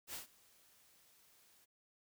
white noise with ADSR envelope, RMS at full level -44 dBFS, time 0.07-1.66 s, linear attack 66 ms, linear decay 130 ms, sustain -24 dB, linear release 24 ms, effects none

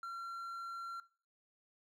triangle tone, 1367 Hz, F6, 37 cents flat, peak -39 dBFS, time 0.03-1 s, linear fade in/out 2 ms, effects noise-tail reverb RT60 0.4 s tail -19 dB re dry

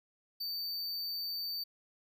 square tone, 4586 Hz, D8, 42 cents flat, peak -36 dBFS, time 0.4-1.64 s, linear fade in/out 10 ms, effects none

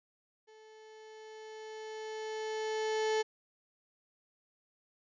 35% pulse tone with level ramp, 435.7 Hz, A4, 17 cents flat, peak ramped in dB -54 to -26 dBFS, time 0.47-3.23 s, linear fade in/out 20 ms, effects resampled to 16000 Hz

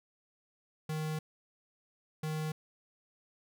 square tone bursts at uneven times, 155.56 Hz, D#3, in tune, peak -34 dBFS, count 2, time 0.89-1.19 / 2.23-2.52 s, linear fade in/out 5 ms, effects none

